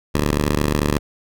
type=ring-modulated tone; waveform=10% pulse; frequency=73.8 Hz; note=D2; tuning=9 cents sharp; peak=-6 dBFS; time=0.14-0.99 s; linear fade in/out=10 ms; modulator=22.6 Hz; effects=none